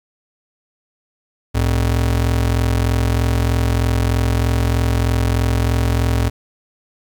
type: ring-modulated tone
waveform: square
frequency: 86 Hz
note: F2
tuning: 26 cents flat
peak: -12 dBFS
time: 1.54-6.3 s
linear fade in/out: 20 ms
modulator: 21.6 Hz
effects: 9-bit